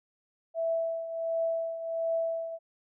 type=tone with tremolo; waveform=sine; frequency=659.3 Hz; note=E5; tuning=in tune; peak=-25 dBFS; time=0.54-2.59 s; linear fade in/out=50 ms; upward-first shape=triangle; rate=1.4 Hz; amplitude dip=70%; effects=none